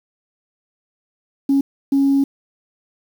sine tone bursts at uneven times, 276 Hz, C#4, 7 cents flat, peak -11 dBFS, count 2, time 1.49-1.61 / 1.92-2.24 s, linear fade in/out 5 ms, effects tanh soft clip ceiling -8 dBFS + 7-bit

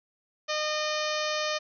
harmonic tone, 610 Hz, D#5, 34 cents flat, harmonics 1 / 2 / 3 / 4 / 5 / 6 / 7 / 8 / 9 / 10, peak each -31 / -34 / -36 / -37 / -38 / -39 / -39 / -40 / -41 / -41 dBFS, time 0.48-1.59 s, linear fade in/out 20 ms, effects none

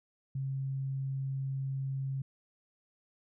sine tone, 135 Hz, C#3, 45 cents flat, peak -32 dBFS, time 0.35-2.22 s, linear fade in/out 5 ms, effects none

